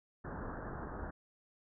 pink low-pass noise, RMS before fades -43 dBFS, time 0.24-1.11 s, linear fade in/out 10 ms, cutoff 1700 Hz, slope 96 dB/octave, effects none

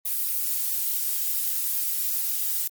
violet noise, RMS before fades -26 dBFS, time 0.05-2.68 s, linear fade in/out 10 ms, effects Opus 24 kbps

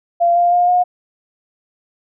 sine tone with pitch steps, 689 / 698.6 / 708.4 / 718.3 Hz, F5 / F5 / F5 / F5, -24 / 0 / +24 / +48 cents, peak -10 dBFS, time 0.2-0.84 s, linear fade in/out 20 ms, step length 160 ms, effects none

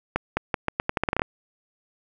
accelerating click train, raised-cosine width 0.5 ms, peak -7 dBFS, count 13, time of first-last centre 0.16-1.219 s, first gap 210 ms, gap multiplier 0.82, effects none

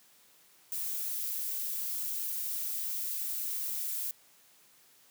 violet noise, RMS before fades -35 dBFS, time 0.72-4.11 s, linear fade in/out 2 ms, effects white hiss -62 dBFS RMS until 5.1 s + high-pass 100 Hz 12 dB/octave

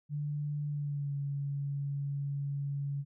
sine tone with pitch glide, 147 to 141.09 Hz, D3 to C#3, +2 to +31 cents, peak -32 dBFS, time 0.09-3.05 s, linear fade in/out 50 ms, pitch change -71 cents, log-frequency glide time 0.68-1.15 s, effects none

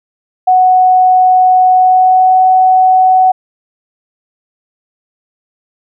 sine tone with pitch glide, 740 to 746.9 Hz, F#5 to F#5, 0 to +16 cents, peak -4 dBFS, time 0.47-3.32 s, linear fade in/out 10 ms, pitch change +16 cents, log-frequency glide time 1.74-2.42 s, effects none

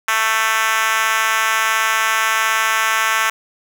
5% pulse tone with high-pass filter, 221.4 Hz, A3, 11 cents sharp, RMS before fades -17 dBFS, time 0.08-3.3 s, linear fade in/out 5 ms, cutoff 1200 Hz, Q 1.6, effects none

